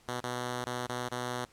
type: tone with dropouts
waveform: 5% pulse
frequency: 123.47 Hz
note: B2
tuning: in tune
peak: -22 dBFS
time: 0.08-1.45 s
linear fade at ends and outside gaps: 5 ms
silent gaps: 0.204-0.237 / 0.644-0.663 / 0.868-0.891 / 1.087-1.115 s
effects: pink hiss -62 dBFS RMS until 1.52 s + low-pass 11000 Hz 12 dB/octave